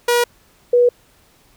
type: tone pair in turn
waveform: sawtooth / sine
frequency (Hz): 480.4 / 486.5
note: B4 / B4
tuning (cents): -48 / -26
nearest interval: unison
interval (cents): 22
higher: second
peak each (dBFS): -9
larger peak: neither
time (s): 0.08-0.24 / 0.73-0.89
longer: neither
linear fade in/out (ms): 5
effects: pink hiss -54 dBFS RMS until 1.56 s